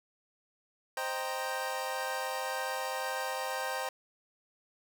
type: chord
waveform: 25% pulse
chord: C minor seventh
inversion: none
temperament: equal with one note detuned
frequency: 523.3 / 618.7 / 784 / 932.3 Hz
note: C5 / Eb5 / G5 / Bb5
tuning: 0 / -10 / 0 / 0 cents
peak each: -34 / -38 / -34 / -36 dBFS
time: 0.97-3.89 s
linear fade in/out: 2 ms
effects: none